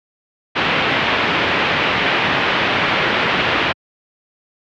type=low-pass noise; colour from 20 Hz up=white; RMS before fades=-17 dBFS; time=0.55-3.73 s; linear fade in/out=20 ms; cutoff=3000 Hz; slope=24 dB/octave; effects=high-pass 100 Hz 12 dB/octave + low-pass 5000 Hz 12 dB/octave